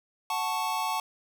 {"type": "chord", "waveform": "square", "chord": "F# minor", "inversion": "none", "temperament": "equal", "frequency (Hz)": [740, 880, 1108.7], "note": ["F#5", "A5", "C#6"], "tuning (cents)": [0, 0, 0], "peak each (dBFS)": [-35, -31, -33], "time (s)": [0.3, 1], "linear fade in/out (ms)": 2, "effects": []}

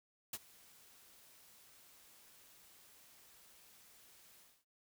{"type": "noise with ADSR envelope", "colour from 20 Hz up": "white", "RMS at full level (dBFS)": -40, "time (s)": [0.33, 4.65], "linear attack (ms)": 5, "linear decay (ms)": 42, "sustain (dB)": -23, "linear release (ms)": 250, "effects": []}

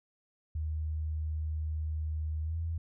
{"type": "tone with pitch glide", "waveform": "sine", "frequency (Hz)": [77.78, 82.41], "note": ["D#2", "E2"], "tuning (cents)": [0, 0], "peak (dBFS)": -31, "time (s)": [0.55, 2.78], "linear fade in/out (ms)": 5, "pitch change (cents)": 100, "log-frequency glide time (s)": [2.43, 2.57], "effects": []}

